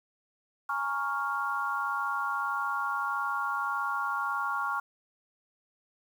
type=chord; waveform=sine; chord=Bb minor seventh; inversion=third; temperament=equal; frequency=830.6 / 932.3 / 1108.7 / 1396.9 Hz; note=Ab5 / Bb5 / Db6 / F6; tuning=0 / 0 / 0 / 0 cents; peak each=-37 / -38 / -32 / -32 dBFS; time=0.69-4.8 s; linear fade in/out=5 ms; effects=9-bit